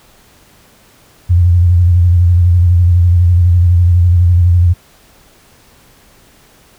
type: tone with vibrato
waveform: sine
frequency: 87.7 Hz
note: F2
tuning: 8 cents sharp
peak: -5 dBFS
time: 1.29-4.74 s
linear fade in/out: 20 ms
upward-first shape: square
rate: 12 Hz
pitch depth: 43 cents each way
effects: pink hiss -46 dBFS RMS until 6.78 s